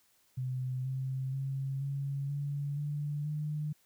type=tone with pitch steps; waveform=sine; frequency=128.5 / 131.96 / 135.51 / 139.16 / 142.91 / 146.76 / 150.71 Hz; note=C3 / C3 / C#3 / C#3 / D3 / D3 / D3; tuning=-31 / +15 / -39 / +7 / -47 / -1 / +45 cents; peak=-32 dBFS; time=0.37-3.73 s; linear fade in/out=10 ms; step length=480 ms; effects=white hiss -69 dBFS RMS until 3.85 s